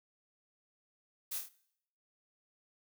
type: noise with echo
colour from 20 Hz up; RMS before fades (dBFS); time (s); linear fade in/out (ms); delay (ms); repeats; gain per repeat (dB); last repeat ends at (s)
blue; -39; 1.31-1.39; 10; 25; 4; -4; 1.49
effects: noise-tail reverb RT60 0.7 s tail -20 dB re dry